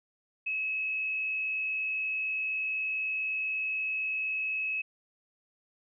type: tone with frequency modulation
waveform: sine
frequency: 2576 Hz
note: E7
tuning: 41 cents flat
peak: -29 dBFS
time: 0.46-4.82 s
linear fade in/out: 10 ms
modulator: 68.6 Hz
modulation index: 0.48
effects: none